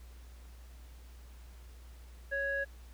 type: tone with low-pass filter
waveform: square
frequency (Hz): 554.4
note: C#5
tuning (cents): 0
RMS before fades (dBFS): -34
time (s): 2.31-2.65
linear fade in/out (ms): 20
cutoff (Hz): 1600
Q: 5.8
effects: added 60 Hz sine -49 dBFS peak until 2.93 s + pink hiss -62 dBFS RMS until 2.93 s